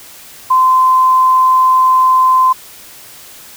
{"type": "tone", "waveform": "sine", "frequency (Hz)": 1032, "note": "C6", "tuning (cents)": -24, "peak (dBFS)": -6, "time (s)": [0.5, 2.53], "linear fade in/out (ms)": 10, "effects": ["white hiss -36 dBFS RMS until 3.56 s"]}